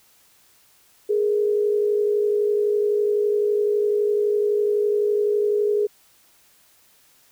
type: tone pair together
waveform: sine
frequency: 415.3 / 467.2 Hz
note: G#4 / A#4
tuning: 0 / +4 cents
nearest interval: major second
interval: 204 cents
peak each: -18 / -26 dBFS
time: 1.09-5.87 s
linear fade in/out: 10 ms
effects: white hiss -57 dBFS RMS until 7.31 s